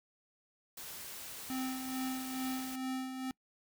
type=noise; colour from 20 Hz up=white; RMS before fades=-46 dBFS; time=0.77-2.76 s; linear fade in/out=5 ms
type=tone with tremolo; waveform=square; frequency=260.2 Hz; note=C4; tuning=9 cents flat; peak=-35 dBFS; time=1.5-3.31 s; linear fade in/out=0 ms; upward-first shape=sine; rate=2.3 Hz; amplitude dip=50%
effects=noise-tail reverb RT60 0.1 s tail -25 dB re dry